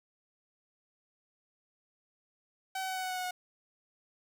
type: tone with pitch steps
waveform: sawtooth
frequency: 762 / 757.2 / 752.4 / 747.6 / 742.9 / 738.2 / 733.5 / 728.9 Hz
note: G5 / F#5 / F#5 / F#5 / F#5 / F#5 / F#5 / F#5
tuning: -49 / +40 / +29 / +18 / +7 / -4 / -15 / -26 cents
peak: -30 dBFS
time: 2.75-3.31 s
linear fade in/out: 5 ms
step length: 70 ms
effects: 10-bit